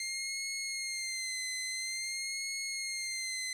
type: tone with vibrato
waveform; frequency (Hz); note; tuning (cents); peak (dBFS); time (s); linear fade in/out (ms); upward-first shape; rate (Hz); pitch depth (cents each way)
15% pulse; 2106; C7; +11; -28; 0-3.53; 2; sine; 0.49; 53
effects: low-pass 11000 Hz 12 dB/octave + 10-bit